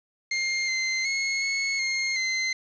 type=tone with pitch steps; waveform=sawtooth; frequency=2118 / 2077 / 2170 / 2189 / 2133 / 2067 Hz; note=C7 / C7 / C#7 / C#7 / C7 / C7; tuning=+21 / -13 / -37 / -22 / +33 / -22 cents; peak=-21 dBFS; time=0.31-2.53 s; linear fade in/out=5 ms; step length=370 ms; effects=resampled to 16000 Hz + 8-bit